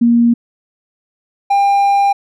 sine / triangle tone pair in turn, 235.6 / 799.4 Hz, A#3 / G5, +19 / +34 cents, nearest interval octave + major sixth, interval 2115 cents, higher second, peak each -7 / -7 dBFS, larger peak neither, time 0.01-0.34 / 1.5-2.13 s, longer second, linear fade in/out 10 ms, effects none

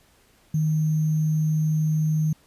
sine tone with sample-and-hold, 155.56 Hz, D#3, in tune, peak -19 dBFS, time 0.54-2.33 s, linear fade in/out 5 ms, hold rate 6300 Hz, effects pink hiss -59 dBFS RMS until 2.46 s + resampled to 32000 Hz

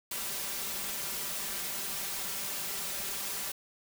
white noise with comb filter, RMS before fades -36 dBFS, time 0.11-3.52 s, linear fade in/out 5 ms, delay 5.1 ms, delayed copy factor +0.65, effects none

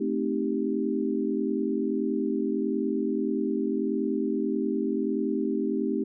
sine chord, A half-diminished seventh, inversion none, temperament equal, 220 / 261.6 / 311.1 / 392 Hz, A3 / C4 / Eb4 / G4, 0 / 0 / 0 / 0 cents, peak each -30 dBFS, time 0-6.04 s, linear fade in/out 10 ms, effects none

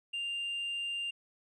sine tone with tanh clipping, 2794 Hz, F7, in tune, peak -34 dBFS, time 0.13-1.11 s, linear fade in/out 10 ms, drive 1 dB, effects none

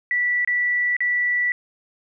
sine tone with dropouts, 1960 Hz, B6, 14 cents flat, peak -18 dBFS, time 0.11-1.52 s, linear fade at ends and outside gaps 1 ms, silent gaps 0.448-0.475 / 0.966-1.005 s, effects none

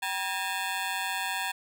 15% pulse ring-modulated tone, 863 Hz, A5, 34 cents flat, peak -20 dBFS, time 0.02-1.52 s, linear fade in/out 10 ms, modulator 92.6 Hz, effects none

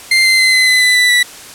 30% pulse tone with pitch steps, 2093 / 2074 / 2055 / 2036 / 2017 / 1998.5 / 1980.1 / 1961.9 Hz, C7 / C7 / C7 / C7 / B6 / B6 / B6 / B6, 0 / -16 / -32 / -48 / +36 / +20 / +4 / -12 cents, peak -5 dBFS, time 0.11-1.23 s, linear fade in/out 5 ms, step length 140 ms, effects white hiss -33 dBFS RMS until 1.54 s + low-pass 11000 Hz 12 dB/octave

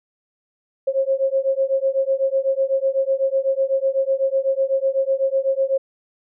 sine beating tone pair, 534 / 542 Hz, C5 / C#5, +35 / -39 cents, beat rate 8 Hz, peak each -20 dBFS, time 0.87-5.78 s, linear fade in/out 10 ms, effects none

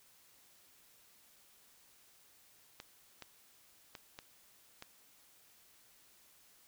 clicks, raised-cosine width 0.2 ms, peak -29 dBFS, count 5, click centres 2.801 / 3.223 / 3.952 / 4.189 / 4.824 s, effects white hiss -65 dBFS RMS until 6.67 s

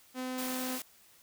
sawtooth tone, 255.6 Hz, C4, 40 cents flat, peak -31 dBFS, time 0.14-0.8 s, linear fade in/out 50 ms
white high-pass noise, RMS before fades -40 dBFS, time 0.38-0.82 s, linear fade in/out 2 ms, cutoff 150 Hz, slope 48 dB/octave
effects white hiss -61 dBFS RMS until 1.22 s

